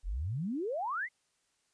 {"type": "exponential sweep", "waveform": "sine", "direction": "up", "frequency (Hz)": [37.79, 2159], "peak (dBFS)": -32, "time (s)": [0.03, 1.09], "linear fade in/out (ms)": 50, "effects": ["white hiss -75 dBFS RMS until 1.73 s", "resampled to 22050 Hz"]}